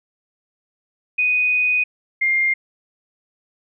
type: tone pair in turn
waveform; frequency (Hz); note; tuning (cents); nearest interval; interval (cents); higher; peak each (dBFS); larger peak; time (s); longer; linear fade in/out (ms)
sine; 2489 / 2114; D#7 / C7; 0 / +17; minor third; 283; first; -15; neither; 1.18-1.84 / 2.21-2.54; first; 10
effects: none